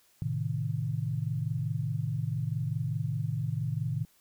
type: chord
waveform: sine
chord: A diminished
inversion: none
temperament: equal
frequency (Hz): 110 / 130.81 / 155.56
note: A2 / C3 / Eb3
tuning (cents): 0 / 0 / 0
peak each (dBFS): -33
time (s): 0.22-4.05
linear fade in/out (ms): 0
effects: white hiss -65 dBFS RMS until 4.2 s